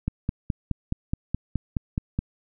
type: click train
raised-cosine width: 5 ms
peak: -12 dBFS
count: 11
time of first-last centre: 0.08-2.19 s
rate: 4.74 Hz
effects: none